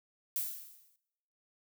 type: noise with exponential decay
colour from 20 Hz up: violet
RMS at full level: -32 dBFS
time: 0.36-0.96 s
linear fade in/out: 1 ms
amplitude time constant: 130 ms
effects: noise-tail reverb RT60 0.9 s tail -21 dB re dry